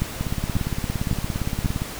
two click trains, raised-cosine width 5 ms, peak -9 / -12 dBFS, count 4 / 29, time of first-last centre 0.02-1.659 / 0.21-1.819 s, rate 1.83 / 17.4 Hz, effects pink hiss -34 dBFS RMS until 1.99 s

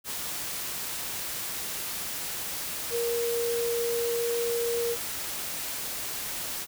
sine tone in noise, 470 Hz, A#4, 14 cents sharp, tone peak -26 dBFS, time 2.9-4.97 s, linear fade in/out 50 ms, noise white, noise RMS -34 dBFS, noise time 0.04-6.67 s, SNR +5 dB, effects none

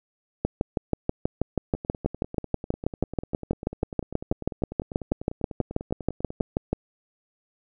two click trains, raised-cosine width 2 ms, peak -9 / -21 dBFS, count 40 / 48, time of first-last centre 0.45-6.73 / 1.75-6.403 s, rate 6.21 / 10.1 Hz, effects none

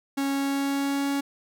45% pulse tone with pitch glide, 275.9 to 279.6 Hz, C#4 to C#4, -8 to +15 cents, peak -24 dBFS, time 0.17-1.21 s, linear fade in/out 10 ms, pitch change +23 cents, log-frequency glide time 0.3-1.09 s, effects none

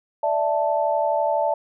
sine chord, D suspended second, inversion none, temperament equal, 587.3 / 659.3 / 880 Hz, D5 / E5 / A5, 0 / 0 / 0 cents, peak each -23 dBFS, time 0.23-1.54 s, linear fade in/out 5 ms, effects none

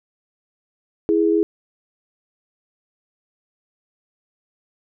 sine tone pair together, 329.1 / 415.3 Hz, E4 / G#4, -3 / 0 cents, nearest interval major third, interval 403 cents, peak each -17 dBFS, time 1.09-1.43 s, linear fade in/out 0 ms, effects none

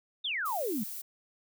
sine exponential sweep, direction down, 3776 to 190 Hz, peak -30 dBFS, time 0.24-0.84 s, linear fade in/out 10 ms
violet noise, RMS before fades -40 dBFS, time 0.45-1.02 s, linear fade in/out 10 ms
effects none

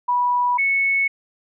sine tone pair in turn, 979 / 2206 Hz, B5 / C#7, -15 / -9 cents, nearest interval octave + major second, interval 1406 cents, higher second, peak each -16 dBFS, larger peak neither, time 0.08-0.58 / 0.58-1.08 s, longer neither, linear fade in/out 10 ms, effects none

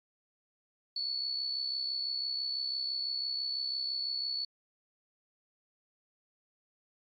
sine tone with amplitude modulation, 4435 Hz, C#8, in tune, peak -29 dBFS, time 0.96-4.45 s, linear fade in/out 5 ms, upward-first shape sine, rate 66 Hz, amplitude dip 55%, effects tanh soft clip ceiling -25 dBFS + AAC 32 kbps

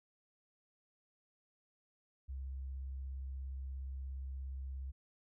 sine tone with vibrato, 66.6 Hz, C2, 31 cents sharp, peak -40 dBFS, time 2.28-4.92 s, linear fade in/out 20 ms, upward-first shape square, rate 17 Hz, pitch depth 15 cents each way, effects none

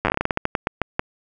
slowing click train, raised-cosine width 0.5 ms, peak -4 dBFS, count 17, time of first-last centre 0.05-0.994 s, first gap 9 ms, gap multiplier 1.22, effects none

